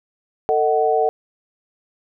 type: chord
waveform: sine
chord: D# diminished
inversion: second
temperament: just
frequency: 448 / 622.3 / 746.7 Hz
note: A4 / D#5 / F#5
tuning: +31 / 0 / +16 cents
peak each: -18 / -22 / -18 dBFS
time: 0.49-1.09 s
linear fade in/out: 0 ms
effects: none